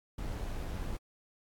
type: noise with amplitude modulation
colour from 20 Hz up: brown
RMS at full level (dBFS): -36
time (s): 0.18-0.97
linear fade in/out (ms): 5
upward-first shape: sine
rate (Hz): 92.8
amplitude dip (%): 25
effects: AAC 64 kbps